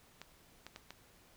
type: clicks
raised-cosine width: 0.2 ms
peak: -29 dBFS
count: 4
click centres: 0.216 / 0.666 / 0.761 / 0.906 s
effects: pink hiss -64 dBFS RMS until 1.36 s